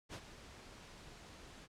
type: noise with ADSR envelope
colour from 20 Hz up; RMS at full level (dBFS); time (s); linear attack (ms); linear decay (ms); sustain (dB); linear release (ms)
pink; -45; 0.09-1.68; 47; 61; -10; 44
effects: low-pass 7000 Hz 12 dB/octave